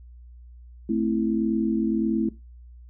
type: chord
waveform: sine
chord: A minor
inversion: none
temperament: equal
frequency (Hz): 220 / 261.6 / 329.6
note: A3 / C4 / E4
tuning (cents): 0 / 0 / 0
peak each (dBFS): -24 / -28 / -25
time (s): 0.89-2.29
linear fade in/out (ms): 5
effects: noise-tail reverb RT60 0.2 s tail -17 dB re dry + added 60 Hz sine -43 dBFS peak until 2.89 s